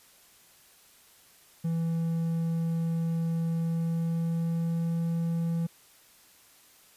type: tone with pitch glide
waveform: triangle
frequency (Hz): 165.4 to 167.03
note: E3 to E3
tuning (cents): +6 to +23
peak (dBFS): -24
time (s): 1.64-5.67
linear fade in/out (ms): 10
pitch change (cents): +17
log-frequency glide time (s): 3.54-5.05
effects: white hiss -58 dBFS RMS until 6.96 s + resampled to 32000 Hz